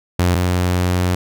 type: tone pair in turn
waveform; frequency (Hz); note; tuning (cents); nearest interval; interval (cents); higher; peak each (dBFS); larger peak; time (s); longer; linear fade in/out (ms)
sawtooth; 89.1 / 89.93; F2 / F#2; +35 / -49; unison; 16; second; -9 / -11; first; 0.19-0.35 / 0.35-1.15; second; 5
effects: none